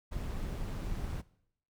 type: noise with amplitude modulation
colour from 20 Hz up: brown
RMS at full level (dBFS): -35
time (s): 0.11-1.22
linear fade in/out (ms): 20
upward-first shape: sine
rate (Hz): 183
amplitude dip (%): 40
effects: noise-tail reverb RT60 0.7 s tail -20 dB re dry